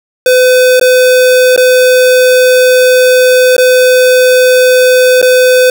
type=tone with dropouts; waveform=square; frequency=506 Hz; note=B4; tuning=42 cents sharp; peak=-4 dBFS; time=0.26-5.7 s; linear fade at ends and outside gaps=2 ms; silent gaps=0.797-0.812 / 1.563-1.576 / 3.566-3.58 / 5.216-5.226 s; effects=none